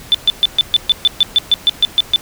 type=tone bursts; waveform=triangle; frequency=3520 Hz; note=A7; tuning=in tune; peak=-3 dBFS; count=14; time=0.12-2.16 s; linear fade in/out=0 ms; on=25 ms; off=130 ms; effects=tanh soft clip ceiling -4 dBFS + pink hiss -36 dBFS RMS until 2.21 s